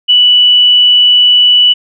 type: tone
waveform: sine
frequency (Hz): 2960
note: F#7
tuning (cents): 0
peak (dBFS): -3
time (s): 0.08-1.74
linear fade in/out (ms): 20
effects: none